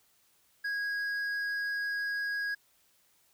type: tone with hard clipping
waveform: sine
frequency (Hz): 1649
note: G#6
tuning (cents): -13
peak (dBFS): -32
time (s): 0.64-2.55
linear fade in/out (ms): 10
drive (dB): 5
effects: white hiss -68 dBFS RMS until 3.33 s